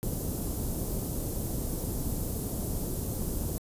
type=band-stop noise; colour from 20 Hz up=pink; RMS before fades=-32 dBFS; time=0.03-3.58 s; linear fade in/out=0 ms; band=410 to 11000 Hz; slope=12 dB/octave; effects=resampled to 32000 Hz